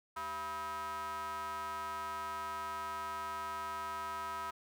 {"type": "ring-modulated tone", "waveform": "square", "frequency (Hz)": 150, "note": "D3", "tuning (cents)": 37, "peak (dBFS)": -36, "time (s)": [0.16, 4.51], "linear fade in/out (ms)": 10, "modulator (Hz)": 1130, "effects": []}